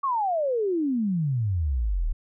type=exponential sweep; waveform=sine; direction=down; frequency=1144 to 34.65 Hz; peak=-22 dBFS; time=0.03-2.13 s; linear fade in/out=10 ms; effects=none